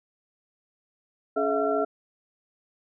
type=tone cluster; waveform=sine; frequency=280.9 / 425.7 / 650 / 704 / 1357 Hz; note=C#4 / G#4 / E5 / F5 / E6; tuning=+23 / +43 / -24 / +14 / +50 cents; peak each=-31 / -26 / -27 / -31 / -31 dBFS; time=1.36-1.85 s; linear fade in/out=10 ms; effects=none